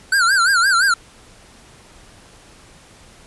square tone with vibrato, 1480 Hz, F#6, in tune, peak -13 dBFS, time 0.12-0.94 s, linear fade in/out 5 ms, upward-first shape sine, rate 5.8 Hz, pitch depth 160 cents each way, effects pink hiss -46 dBFS RMS until 3.26 s + resampled to 24000 Hz

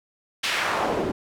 pink noise with band-pass filter sweep, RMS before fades -25 dBFS, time 0.43-1.12 s, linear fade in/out 10 ms, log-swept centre 3300 to 280 Hz, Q 1.3, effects none

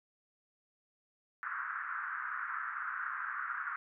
white band-pass noise, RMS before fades -39 dBFS, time 1.43-3.76 s, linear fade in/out 0 ms, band 1200 to 1600 Hz, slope 48 dB/octave, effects none

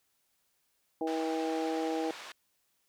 harmonic tone, 160.5 Hz, E3, 46 cents flat, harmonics 2 / 3 / 4 / 5, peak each -33 / -35 / -40 / -37 dBFS, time 1.01-2.11 s, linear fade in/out 2 ms
pink band-pass noise, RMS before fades -46 dBFS, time 1.07-2.32 s, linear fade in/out 2 ms, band 800 to 4900 Hz, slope 12 dB/octave
effects white hiss -75 dBFS RMS until 2.88 s

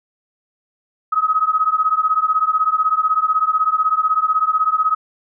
sine beating tone pair, 1262 / 1278 Hz, D#6 / D#6, +24 / +46 cents, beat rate 16 Hz, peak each -17 dBFS, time 1.12-4.95 s, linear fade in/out 10 ms, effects none

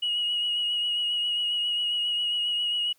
sine tone with vibrato, 2899 Hz, F#7, 36 cents flat, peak -23 dBFS, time 0.02-2.93 s, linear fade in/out 10 ms, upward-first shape sine, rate 7.4 Hz, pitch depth 21 cents each way, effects tanh soft clip ceiling -20 dBFS + white hiss -65 dBFS RMS until 2.98 s

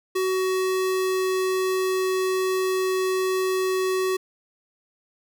square tone, 374.9 Hz, F#4, 23 cents sharp, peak -22 dBFS, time 0.15-4.17 s, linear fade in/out 10 ms, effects none

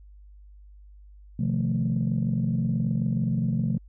sine chord, F dominant seventh, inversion second, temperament equal with one note detuned, 127.97 / 155.56 / 174.61 / 220 Hz, C3 / Eb3 / F3 / A3, -38 / 0 / 0 / 0 cents, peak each -26 / -30 / -27 / -27 dBFS, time 1.39-3.78 s, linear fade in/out 5 ms, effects tanh soft clip ceiling -16 dBFS + added 50 Hz sine -46 dBFS peak until 3.88 s

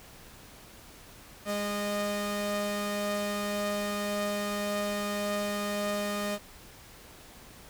sawtooth tone pair together, 205.6 / 615 Hz, G#3 / D#5, -17 / -20 cents, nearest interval octave + perfect fifth, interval 1897 cents, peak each -29 / -28 dBFS, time 1.45-6.39 s, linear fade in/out 50 ms, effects pink hiss -51 dBFS RMS until 7.69 s

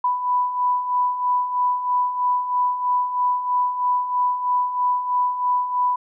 sine beating tone pair, 989 / 992.1 Hz, B5 / B5, +2 / +8 cents, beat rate 3.1 Hz, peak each -26 / -19 dBFS, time 0.04-5.96 s, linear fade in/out 5 ms, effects none

